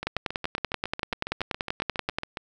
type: two click trains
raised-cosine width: 0.3 ms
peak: -16 / -10 dBFS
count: 18 / 23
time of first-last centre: 0.03-2.372 / 0.07-2.185 s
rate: 7.26 / 10.4 Hz
effects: none